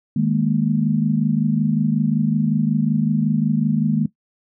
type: chord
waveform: sine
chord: D# suspended fourth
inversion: none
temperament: equal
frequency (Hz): 155.56 / 207.7 / 233.1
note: D#3 / G#3 / A#3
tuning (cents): 0 / 0 / 0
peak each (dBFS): -20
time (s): 0.16-4.06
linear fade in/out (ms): 5
effects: noise-tail reverb RT60 0.1 s tail -17 dB re dry